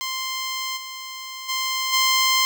10% pulse tone with level steps, 1046.5 Hz, C6, in tune, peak -17 / -24 / -14 / -8 dBFS, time 0.01-2.45 s, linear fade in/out 0 ms, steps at 0.76 / 1.48 / 1.92 s, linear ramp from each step 20 ms, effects none

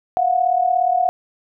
sine tone pair together, 693 / 730 Hz, F5 / F#5, -14 / -24 cents, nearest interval minor second, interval 90 cents, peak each -19 / -16 dBFS, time 0.17-1.09 s, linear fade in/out 0 ms, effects none

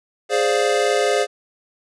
square chord, D half-diminished seventh, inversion second, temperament equal, 415.3 / 523.3 / 587.3 / 698.5 Hz, Ab4 / C5 / D5 / F5, 0 / 0 / 0 / 0 cents, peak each -21 / -22 / -24 / -24 dBFS, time 0.29-1.27 s, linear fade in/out 50 ms, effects resampled to 22050 Hz

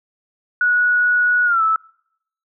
sine tone with pitch glide, 1463 to 1310.9 Hz, F#6 to E6, -20 to -10 cents, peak -13 dBFS, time 0.61-1.76 s, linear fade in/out 2 ms, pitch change -190 cents, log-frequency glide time 1.45-1.62 s, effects noise-tail reverb RT60 0.7 s tail -24 dB re dry

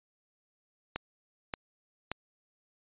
click train, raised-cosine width 0.3 ms, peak -17 dBFS, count 3, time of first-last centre 0.96-2.116 s, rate 1.73 Hz, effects resampled to 8000 Hz

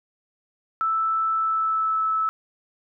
sine tone with pitch glide, 1318.5 to 1305.6 Hz, E6 to E6, 0 to -17 cents, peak -20 dBFS, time 0.81-2.29 s, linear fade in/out 0 ms, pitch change -17 cents, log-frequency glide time 1.34-2.05 s, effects none

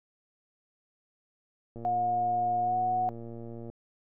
click train, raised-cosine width 2 ms, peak -30 dBFS, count 226, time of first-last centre 1.76-3.7 s, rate 116 Hz
sine tone with pitch glide, 720 to 735.6 Hz, F#5 to F#5, -47 to -10 cents, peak -25 dBFS, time 1.85-3.09 s, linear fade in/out 0 ms, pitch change +37 cents, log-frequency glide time 2.62-2.76 s
effects none

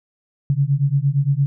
sine beating tone pair, 135.8 / 144.5 Hz, C#3 / D3, -35 / -28 cents, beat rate 8.7 Hz, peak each -18 dBFS, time 0.5-1.46 s, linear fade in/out 0 ms, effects none

